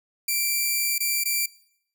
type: tone with dropouts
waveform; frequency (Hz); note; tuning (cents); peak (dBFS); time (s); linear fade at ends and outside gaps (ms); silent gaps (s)
5% pulse; 2349; D7; 0; -13; 0.28-1.46; 5; 0.982-1.003 / 1.238-1.255
effects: noise-tail reverb RT60 0.7 s tail -20 dB re dry